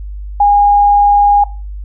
sine tone, 817 Hz, G#5, 29 cents flat, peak -5 dBFS, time 0.4-1.44 s, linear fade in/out 5 ms, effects noise-tail reverb RT60 0.3 s tail -17 dB re dry + added 50 Hz sine -22 dBFS peak until 1.84 s

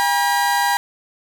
30% pulse tone pair together, 807.3 / 960 Hz, G#5 / B5, -49 / -49 cents, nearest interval minor third, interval 300 cents, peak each -16 dBFS, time 0-0.77 s, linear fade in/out 0 ms, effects none

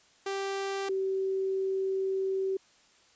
sawtooth / sine tone pair in turn, 392 / 383.7 Hz, G4 / G4, 0 / -37 cents, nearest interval unison, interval 37 cents, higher first, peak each -27 dBFS, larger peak neither, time 0.26-0.89 / 0.89-2.57 s, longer second, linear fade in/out 5 ms, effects white hiss -62 dBFS RMS until 3.15 s + resampled to 16000 Hz

